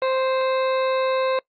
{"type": "harmonic tone with a mistuned harmonic", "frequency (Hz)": 523.3, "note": "C5", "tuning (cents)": 0, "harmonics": [1, 2, 3, 4, 5, 7, 8], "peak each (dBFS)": [-20, -26, -35, -36, -35, -38, -41], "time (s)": [0.02, 1.39], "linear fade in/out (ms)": 2, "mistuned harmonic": 7, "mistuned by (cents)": 58, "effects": ["noise-tail reverb RT60 0.1 s tail -23 dB re dry", "Opus 24 kbps"]}